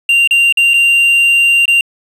triangle tone with dropouts, 2775 Hz, F7, 12 cents flat, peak -5 dBFS, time 0.09-1.81 s, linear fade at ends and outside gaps 2 ms, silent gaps 0.275-0.309 / 0.525-0.572 / 0.736-0.74 / 1.656-1.679 s, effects resampled to 32000 Hz + 7-bit

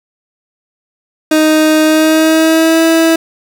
30% pulse tone with pitch glide, 311.1 to 326.6 Hz, D#4 to E4, 0 to -16 cents, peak -4 dBFS, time 1.31-3.16 s, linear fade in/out 5 ms, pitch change +84 cents, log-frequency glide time 1.84-2.83 s, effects none

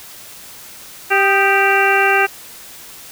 harmonic tone with a mistuned harmonic, 392 Hz, G4, in tune, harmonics 1 / 2 / 3 / 4 / 5 / 6 / 7, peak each -18 / -17 / -21 / -16 / -22 / -20 / -20 dBFS, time 1.1-2.27 s, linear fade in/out 20 ms, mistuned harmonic 3, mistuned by +76 cents, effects white hiss -37 dBFS RMS until 3.11 s

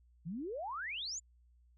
sine exponential sweep, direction up, 149.8 to 7440 Hz, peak -38 dBFS, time 0.25-1.2 s, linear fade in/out 20 ms, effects added 60 Hz sine -63 dBFS peak until 1.77 s

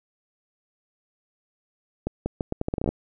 accelerating click train, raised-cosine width 2 ms, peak -12 dBFS, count 13, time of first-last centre 2.07-2.89 s, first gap 190 ms, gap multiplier 0.78, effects none

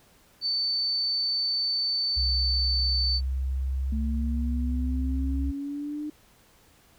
sine tone, 4532 Hz, C#8, 37 cents sharp, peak -24 dBFS, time 0.41-3.21 s, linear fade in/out 50 ms
sine tone with pitch glide, 65.41 to 67.17 Hz, C2 to C2, 0 to +46 cents, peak -25 dBFS, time 2.16-5.52 s, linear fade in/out 20 ms, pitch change +46 cents, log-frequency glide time 3.06-4.71 s
sine exponential sweep, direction up, 220 to 302.6 Hz, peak -30 dBFS, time 3.92-6.1 s, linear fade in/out 5 ms
effects pink hiss -59 dBFS RMS until 6.98 s

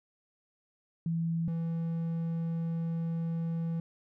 sine / triangle tone pair in turn, 165.7 / 165.7 Hz, E3 / E3, +9 / +9 cents, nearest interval unison, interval 0 cents, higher neither, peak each -28 dBFS, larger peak neither, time 1.06-1.48 / 1.48-3.8 s, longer second, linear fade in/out 2 ms, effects none

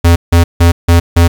square tone bursts, 85.2 Hz, F2, 42 cents flat, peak -4 dBFS, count 5, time 0.04-1.28 s, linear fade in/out 10 ms, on 120 ms, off 160 ms, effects 7-bit

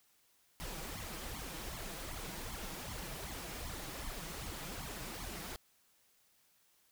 pink noise with flanger, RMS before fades -44 dBFS, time 0.6-5.56 s, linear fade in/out 0 ms, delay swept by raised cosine 0.91 to 6.31 ms, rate 2.6 Hz, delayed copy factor +0.9, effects white hiss -71 dBFS RMS until 6.91 s

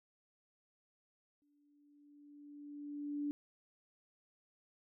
sine tone with exponential growth, 290.8 Hz, D4, 17 cents flat, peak -34 dBFS, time 1.42-3.31 s, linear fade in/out 0 ms, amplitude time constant 410 ms, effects none

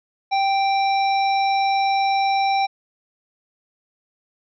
harmonic tone, 784 Hz, G5, in tune, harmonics 1 / 3 / 5 / 7, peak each -17 / -27 / -31 / -34 dBFS, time 0.31-2.67 s, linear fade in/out 20 ms, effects none

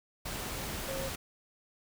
sine tone in noise, 537 Hz, C5, 45 cents sharp, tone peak -37 dBFS, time 0.88-1.09 s, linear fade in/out 10 ms, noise pink, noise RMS -38 dBFS, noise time 0.25-1.16 s, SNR -2 dB, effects none

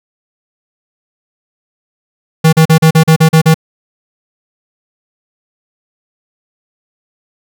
square tone bursts, 159.8 Hz, D#3, 47 cents sharp, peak -4 dBFS, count 9, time 2.44-3.544 s, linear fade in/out 10 ms, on 88 ms, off 39 ms, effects none

